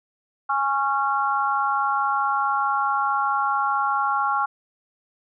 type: harmonic tone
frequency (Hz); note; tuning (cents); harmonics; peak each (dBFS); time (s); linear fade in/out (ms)
275.4; C#4; -11; 3 / 4 / 5; -24 / -24 / -24; 0.49-4.46; 10
effects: none